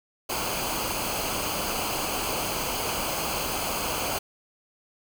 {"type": "noise with comb filter", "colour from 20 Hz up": "pink", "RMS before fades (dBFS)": -29, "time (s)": [0.29, 4.19], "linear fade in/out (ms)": 10, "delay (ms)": 0.54, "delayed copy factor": -0.65, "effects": []}